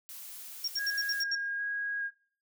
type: noise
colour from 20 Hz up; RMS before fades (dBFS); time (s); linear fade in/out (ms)
blue; -45; 0.09-1.23; 0
type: tone bursts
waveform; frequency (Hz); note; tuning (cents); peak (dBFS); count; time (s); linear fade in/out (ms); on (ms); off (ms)
sine; 5550; F8; -12; -29; 7; 0.64-1.352; 5; 40; 72
type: tone with vibrato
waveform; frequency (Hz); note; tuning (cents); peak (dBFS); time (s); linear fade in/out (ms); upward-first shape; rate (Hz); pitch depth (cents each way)
sine; 1636; G#6; -26; -31; 0.76-2.11; 50; square; 1.2; 10
effects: noise-tail reverb RT60 0.5 s tail -24 dB re dry